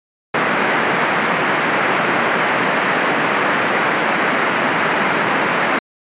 white band-pass noise, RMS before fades -17 dBFS, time 0.34-5.79 s, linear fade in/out 5 ms, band 160 to 2100 Hz, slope 24 dB/octave, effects resampled to 8000 Hz

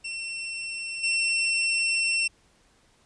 sawtooth tone with level steps, 2706 Hz, E7, 45 cents sharp, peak -28 / -19 dBFS, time 0.04-2.28 s, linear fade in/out 10 ms, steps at 1.03 s, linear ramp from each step 10 ms, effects pink hiss -62 dBFS RMS until 3.05 s + resampled to 22050 Hz

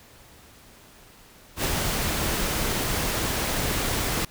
pink noise with ADSR envelope, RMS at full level -24 dBFS, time 1.56-4.25 s, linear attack 82 ms, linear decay 22 ms, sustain -2 dB, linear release 4 ms, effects pink hiss -51 dBFS RMS until 4.3 s

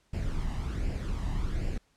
brown noise with flanger, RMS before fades -31 dBFS, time 0.13-1.78 s, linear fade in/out 5 ms, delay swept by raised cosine 0.4 to 1.06 ms, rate 1.3 Hz, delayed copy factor +0.55, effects pink hiss -69 dBFS RMS until 1.96 s + low-pass 9000 Hz 12 dB/octave

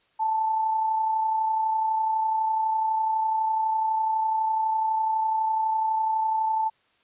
sine tone with amplitude modulation, 880 Hz, A5, in tune, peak -20 dBFS, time 0.19-6.7 s, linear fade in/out 20 ms, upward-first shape sine, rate 32 Hz, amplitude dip 35%, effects white hiss -65 dBFS RMS until 7.03 s + resampled to 8000 Hz

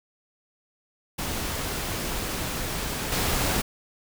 pink noise with level steps, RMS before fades -30 / -25 dBFS, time 1.18-3.62 s, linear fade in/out 10 ms, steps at 3.12 s, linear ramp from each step 2 ms, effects none

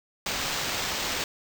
white noise with sample-and-hold, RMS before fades -30 dBFS, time 0.26-1.24 s, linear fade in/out 2 ms, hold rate 11025 Hz, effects none

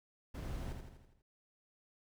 brown noise with echo, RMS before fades -42 dBFS, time 0.34-0.73 s, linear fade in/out 10 ms, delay 82 ms, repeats 6, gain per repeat -5 dB, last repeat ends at 1.222 s, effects none

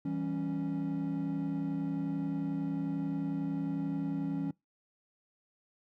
triangle chord, C# diminished, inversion first, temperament equal, 164.81 / 196 / 277.2 Hz, E3 / G3 / C#4, 0 / 0 / 0 cents, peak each -34 / -37 / -31 dBFS, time 0.05-4.51 s, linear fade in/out 5 ms, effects noise-tail reverb RT60 0.2 s tail -24 dB re dry + tanh soft clip ceiling -23 dBFS

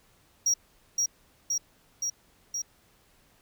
triangle tone with echo, 5680 Hz, F8, 28 cents sharp, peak -20 dBFS, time 0.46-0.54 s, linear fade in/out 5 ms, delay 520 ms, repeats 4, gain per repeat -2 dB, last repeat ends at 2.62 s, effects pink hiss -63 dBFS RMS until 3.41 s

